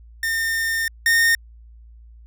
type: tone pair in turn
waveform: 45% pulse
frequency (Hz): 1815 / 1834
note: A#6 / A#6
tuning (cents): -47 / -29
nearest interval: unison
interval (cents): 18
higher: second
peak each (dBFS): -20 / -14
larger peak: second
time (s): 0.23-0.88 / 1.06-1.35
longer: first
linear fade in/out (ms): 2
effects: added 57 Hz sine -42 dBFS peak until 2.26 s